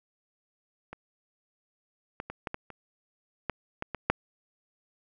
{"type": "clicks", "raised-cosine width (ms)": 0.5, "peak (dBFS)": [-25, -20, -22, -17, -18, -28, -14, -17, -18, -6], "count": 10, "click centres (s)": [0.93, 2.201, 2.3, 2.472, 2.544, 2.703, 3.497, 3.824, 3.947, 4.1], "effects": []}